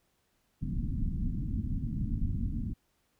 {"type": "low-pass noise", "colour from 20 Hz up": "pink", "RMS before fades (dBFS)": -32, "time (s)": [0.61, 2.74], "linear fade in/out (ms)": 20, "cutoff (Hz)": 260, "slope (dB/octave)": 48, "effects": ["pink hiss -74 dBFS RMS until 3.19 s"]}